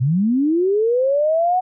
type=linear sweep; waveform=sine; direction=up; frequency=116.54 to 749 Hz; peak=-14 dBFS; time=0-1.61 s; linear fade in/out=20 ms; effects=none